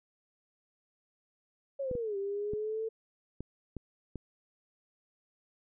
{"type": "linear two-way sweep", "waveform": "sine", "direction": "down then up", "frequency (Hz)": [562, 392, 448.7], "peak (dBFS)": -32, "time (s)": [1.79, 2.89], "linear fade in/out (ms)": 10, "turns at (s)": 2.17}
{"type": "clicks", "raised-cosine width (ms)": 3, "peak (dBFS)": -26, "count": 6, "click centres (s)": [1.913, 1.953, 2.535, 3.406, 3.767, 4.157]}
{"effects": []}